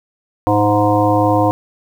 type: harmonic tone with a mistuned harmonic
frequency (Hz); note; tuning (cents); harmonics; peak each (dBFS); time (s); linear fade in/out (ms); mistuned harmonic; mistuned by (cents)
103.83; G#2; 0; 1 / 3 / 5 / 7 / 9 / 10; -18 / -16 / -17 / -17 / -19 / -22; 0.47-1.51; 0; 1; +40
effects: 7-bit